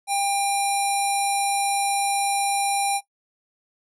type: tone with low-pass filter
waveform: square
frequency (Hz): 798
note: G5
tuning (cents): +31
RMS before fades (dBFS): -23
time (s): 0.07-3.01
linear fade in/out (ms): 50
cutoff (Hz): 10000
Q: 8.3
effects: noise-tail reverb RT60 0.1 s tail -17 dB re dry